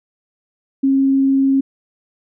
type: tone with vibrato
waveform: sine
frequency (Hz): 270.7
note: C#4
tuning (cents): -41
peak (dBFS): -11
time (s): 0.83-1.61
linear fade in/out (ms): 10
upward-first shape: triangle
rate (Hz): 20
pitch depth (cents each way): 12
effects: none